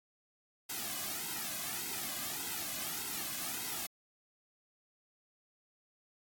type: noise with flanger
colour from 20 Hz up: white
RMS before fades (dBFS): -39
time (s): 0.69-3.87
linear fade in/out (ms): 10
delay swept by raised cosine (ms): 1.7 to 2.21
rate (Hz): 1.7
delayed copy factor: -0.95
effects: AAC 64 kbps